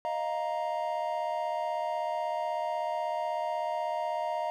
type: chord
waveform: triangle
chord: Eb suspended second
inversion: none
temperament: equal with one note detuned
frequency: 622.3 / 698.5 / 935 Hz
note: Eb5 / F5 / Bb5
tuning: 0 / 0 / +5 cents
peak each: -32 dBFS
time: 0.05-4.5 s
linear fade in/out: 0 ms
effects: none

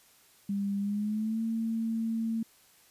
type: tone with pitch glide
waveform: sine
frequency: 200 to 225.8 Hz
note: G3 to A3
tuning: +35 to +45 cents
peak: -28 dBFS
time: 0.49-2.43 s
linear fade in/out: 5 ms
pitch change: +210 cents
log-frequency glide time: 0.8-1.42 s
effects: white hiss -61 dBFS RMS until 2.9 s + resampled to 32000 Hz

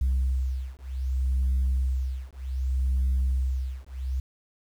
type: beating tone pair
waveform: sine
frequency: 64.7 / 65.35 Hz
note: C2 / C2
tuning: -19 / -1 cents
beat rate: 0.65 Hz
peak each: -25 dBFS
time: 0.01-4.2 s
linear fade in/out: 5 ms
effects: tanh soft clip ceiling -19 dBFS + 9-bit

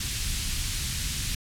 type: band-stop noise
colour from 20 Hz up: pink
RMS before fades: -29 dBFS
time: 0-1.35 s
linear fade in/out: 5 ms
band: 120 to 2900 Hz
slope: 12 dB/octave
effects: low-pass 11000 Hz 12 dB/octave

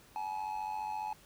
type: tone with amplitude modulation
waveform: triangle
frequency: 854 Hz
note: G#5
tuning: 48 cents sharp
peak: -30 dBFS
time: 0.16-1.13 s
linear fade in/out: 0 ms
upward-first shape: sine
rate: 94.6 Hz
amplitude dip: 70%
effects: pink hiss -60 dBFS RMS until 1.25 s

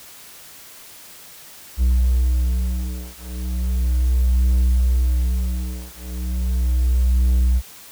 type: beating tone pair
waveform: triangle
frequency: 61.8 / 62.16 Hz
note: B1 / B1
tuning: +2 / +12 cents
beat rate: 0.36 Hz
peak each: -17 dBFS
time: 1.77-7.62 s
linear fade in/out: 50 ms
effects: white hiss -42 dBFS RMS until 7.91 s

